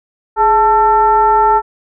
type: tone with frequency modulation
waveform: sine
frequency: 880 Hz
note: A5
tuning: in tune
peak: -7 dBFS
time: 0.36-1.62 s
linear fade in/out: 50 ms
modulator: 463 Hz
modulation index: 0.77
effects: none